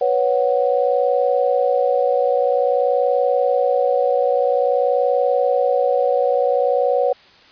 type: chord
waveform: sine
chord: B suspended second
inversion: none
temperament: equal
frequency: 493.9 / 554.4 / 740 Hz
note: B4 / C#5 / F#5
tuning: 0 / 0 / 0 cents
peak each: -18 / -18 / -21 dBFS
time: 0.01-7.13 s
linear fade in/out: 5 ms
effects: white hiss -48 dBFS RMS until 7.51 s + resampled to 11025 Hz